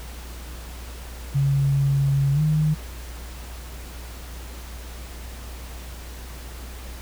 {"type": "tone with pitch glide", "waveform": "sine", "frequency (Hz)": [138.59, 153.78], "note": ["C#3", "D#3"], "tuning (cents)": [0, -20], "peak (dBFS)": -17, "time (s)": [1.34, 2.75], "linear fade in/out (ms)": 20, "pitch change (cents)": 180, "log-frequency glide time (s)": [2.33, 2.41], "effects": ["added 60 Hz sine -35 dBFS peak until 7.01 s", "pink hiss -42 dBFS RMS until 7.01 s"]}